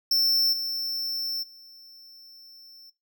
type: tone with level steps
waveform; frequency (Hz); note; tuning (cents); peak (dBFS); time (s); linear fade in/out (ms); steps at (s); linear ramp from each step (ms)
square; 5370; E8; +31; -19 / -27 / -46; 0.11-2.9; 5; 0.52 / 1.42; 20
effects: noise-tail reverb RT60 0.2 s tail -18 dB re dry